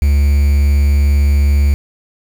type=tone with quantisation; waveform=triangle; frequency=71.2 Hz; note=C#2; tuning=47 cents sharp; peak=-6 dBFS; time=0.02-1.74 s; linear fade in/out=0 ms; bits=5; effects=none